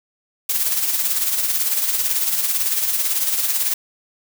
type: noise with tremolo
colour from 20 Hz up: blue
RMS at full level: -18 dBFS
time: 0.49-3.74 s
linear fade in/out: 5 ms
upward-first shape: sine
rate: 18 Hz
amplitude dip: 50%
effects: none